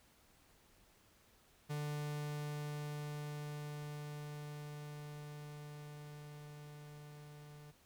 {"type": "tone with level ramp", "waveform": "45% pulse", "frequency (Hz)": 148, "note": "D3", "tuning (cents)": 14, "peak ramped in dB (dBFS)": [-38, -53], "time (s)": [1.69, 7.72], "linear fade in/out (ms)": 20, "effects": ["pink hiss -68 dBFS RMS until 7.85 s"]}